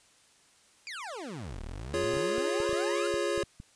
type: exponential two-way sweep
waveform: 25% pulse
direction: down then up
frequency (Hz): 2489 to 34.21 to 1450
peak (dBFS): -34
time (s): 0.87-3.07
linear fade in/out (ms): 0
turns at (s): 1.62
type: chord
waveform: square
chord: Db major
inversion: first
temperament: equal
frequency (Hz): 349.2 / 415.3 / 554.4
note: F4 / Ab4 / Db5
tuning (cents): 0 / 0 / 0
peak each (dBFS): -33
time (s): 1.94-3.43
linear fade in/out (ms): 0
type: clicks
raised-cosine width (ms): 5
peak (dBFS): -31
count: 11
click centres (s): 2.04 / 2.138 / 2.17 / 2.382 / 2.602 / 2.693 / 2.73 / 3.141 / 3.378 / 3.436 / 3.601
effects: white hiss -62 dBFS RMS until 3.75 s + resampled to 22050 Hz